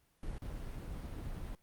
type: noise with dropouts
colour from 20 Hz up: brown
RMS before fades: -42 dBFS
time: 0.23-1.55 s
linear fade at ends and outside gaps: 1 ms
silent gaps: 0.383-0.419 s
effects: pink hiss -73 dBFS RMS until 1.62 s + Opus 32 kbps